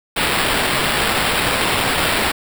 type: noise with sample-and-hold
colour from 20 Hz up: white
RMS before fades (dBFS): -18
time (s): 0.16-2.32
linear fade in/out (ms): 10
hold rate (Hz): 6300
effects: none